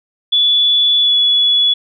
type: tone with pitch glide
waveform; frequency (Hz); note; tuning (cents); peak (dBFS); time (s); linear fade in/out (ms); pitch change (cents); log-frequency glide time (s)
sine; 3438 to 3404; A7 to G#7; -41 to +42; -9; 0.32-1.74; 10; -17; 1-1.15
effects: none